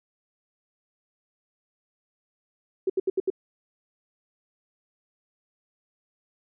sine tone bursts, 380 Hz, F#4, 46 cents sharp, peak -20 dBFS, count 5, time 2.87-3.302 s, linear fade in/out 5 ms, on 28 ms, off 73 ms, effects none

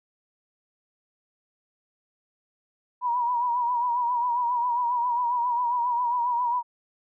sine tone with vibrato, 967 Hz, B5, 37 cents flat, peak -22 dBFS, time 3.01-6.63 s, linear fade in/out 50 ms, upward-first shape sine, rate 7.4 Hz, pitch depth 57 cents each way, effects none

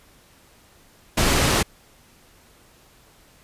pink low-pass noise, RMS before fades -19 dBFS, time 1.17-1.63 s, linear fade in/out 10 ms, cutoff 10000 Hz, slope 12 dB/octave, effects pink hiss -54 dBFS RMS until 3.43 s + resampled to 32000 Hz

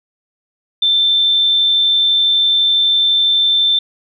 sine tone, 3554 Hz, A7, 17 cents sharp, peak -10 dBFS, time 0.82-3.79 s, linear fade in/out 5 ms, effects none

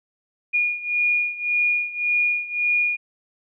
sine beating tone pair, 2436 / 2437.8 Hz, D#7 / D#7, -37 / -36 cents, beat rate 1.8 Hz, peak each -21 / -24 dBFS, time 0.53-2.97 s, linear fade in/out 20 ms, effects none

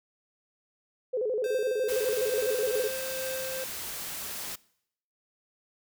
sine tone with vibrato, 466.2 Hz, A#4, in tune, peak -26 dBFS, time 1.13-2.88 s, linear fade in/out 10 ms, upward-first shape square, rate 12 Hz, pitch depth 150 cents each way
square tone with tremolo, 523.3 Hz, C5, in tune, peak -33 dBFS, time 1.44-3.64 s, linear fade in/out 2 ms, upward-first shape triangle, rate 2.3 Hz, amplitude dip 25%
white noise, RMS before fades -37 dBFS, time 1.88-4.56 s, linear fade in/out 10 ms
effects noise-tail reverb RT60 0.7 s tail -22 dB re dry

